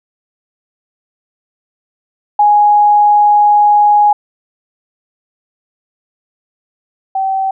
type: tone pair in turn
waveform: sine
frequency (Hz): 830.6 / 770.7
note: G#5 / G5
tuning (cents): 0 / -30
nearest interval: minor second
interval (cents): 130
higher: first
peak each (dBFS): -5 / -12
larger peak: first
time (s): 2.39-4.13 / 7.15-7.51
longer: first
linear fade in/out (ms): 5
effects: none